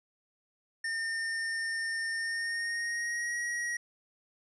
square tone with pitch glide, 1815 to 1900.8 Hz, A#6 to A#6, -47 to +33 cents, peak -32 dBFS, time 0.84-3.77 s, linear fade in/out 5 ms, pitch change +80 cents, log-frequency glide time 2.14-3.37 s, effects resampled to 22050 Hz

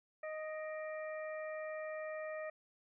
harmonic tone with a mistuned harmonic, 622.3 Hz, D#5, in tune, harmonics 1 / 2 / 3 / 4, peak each -41 / -51 / -49 / -55 dBFS, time 0.23-2.5 s, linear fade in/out 5 ms, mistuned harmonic 4, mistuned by -86 cents, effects none

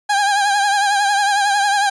30% pulse tone with vibrato, 809 Hz, G#5, 46 cents flat, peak -11 dBFS, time 0.09-1.9 s, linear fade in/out 10 ms, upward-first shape triangle, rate 11 Hz, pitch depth 65 cents each way, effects resampled to 22050 Hz

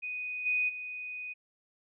sine tone with level steps, 2489 Hz, D#7, in tune, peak -34 / -26 / -37 dBFS, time 0.02-1.34 s, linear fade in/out 20 ms, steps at 0.45 / 0.68 s, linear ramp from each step 20 ms, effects none

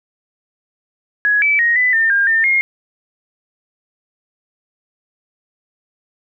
sine tone with pitch steps, 1675 / 2306 / 1875 / 1998 / 1806 / 1608 / 1804 / 2139 Hz, G#6 / D7 / A#6 / B6 / A6 / G6 / A6 / C7, +14 / -32 / +10 / +20 / +45 / +44 / +43 / +38 cents, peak -11 dBFS, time 1.25-2.61 s, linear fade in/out 0 ms, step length 170 ms, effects none

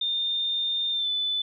sine tone with pitch glide, 3622 to 3501 Hz, A7 to A7, +49 to -9 cents, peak -24 dBFS, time 0.01-1.42 s, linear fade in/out 5 ms, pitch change -58 cents, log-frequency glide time 0.92-1.09 s, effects none

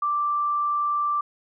sine tone, 1174.7 Hz, D6, in tune, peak -21 dBFS, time 0.02-1.21 s, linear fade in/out 5 ms, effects none

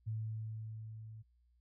sine tone with level ramp, 110 Hz, A2, in tune, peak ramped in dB -35 to -48 dBFS, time 0.06-1.23 s, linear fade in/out 20 ms, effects added 60 Hz sine -68 dBFS peak until 1.6 s

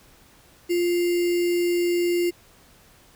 sine tone with sample-and-hold, 349.2 Hz, F4, in tune, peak -19 dBFS, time 0.69-2.31 s, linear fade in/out 20 ms, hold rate 2450 Hz, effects pink hiss -54 dBFS RMS until 3.15 s

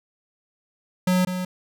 square tone with echo, 182.8 Hz, F#3, 21 cents flat, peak -18 dBFS, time 1.07-1.25 s, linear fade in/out 5 ms, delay 200 ms, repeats 1, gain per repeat -8 dB, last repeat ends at 1.45 s, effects none

